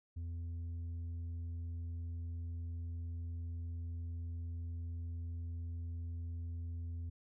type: tone with tanh clipping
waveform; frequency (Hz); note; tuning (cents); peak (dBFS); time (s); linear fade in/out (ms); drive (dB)
sine; 84.3; E2; +39; -40; 0.16-7.1; 10; 4
effects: none